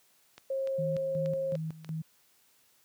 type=click train; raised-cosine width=0.2 ms; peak=-29 dBFS; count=6; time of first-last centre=0.38-1.846 s; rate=3.41 Hz
type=tone; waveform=sine; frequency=537 Hz; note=C5; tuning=45 cents sharp; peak=-29 dBFS; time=0.5-1.56 s; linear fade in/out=5 ms
type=tone with tremolo; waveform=sine; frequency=159.1 Hz; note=D#3; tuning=39 cents sharp; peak=-32 dBFS; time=0.78-2.02 s; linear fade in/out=10 ms; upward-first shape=square; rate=2.7 Hz; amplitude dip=80%
effects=white hiss -66 dBFS RMS until 2.84 s + high-pass 80 Hz 12 dB/octave